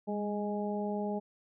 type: harmonic tone with a mistuned harmonic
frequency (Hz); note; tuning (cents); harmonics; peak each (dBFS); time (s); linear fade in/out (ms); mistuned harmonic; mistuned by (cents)
207.7; G#3; 0; 1 / 2 / 3 / 4; -34 / -37 / -39 / -40; 0.07-1.2; 20; 1; -29
effects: none